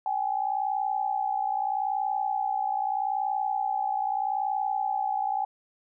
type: tone pair together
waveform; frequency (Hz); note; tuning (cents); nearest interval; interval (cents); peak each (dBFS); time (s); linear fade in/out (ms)
sine; 780.2 / 841; G5 / G#5; -8 / +22; minor second; 130; -28; 0.06-5.45; 2
effects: none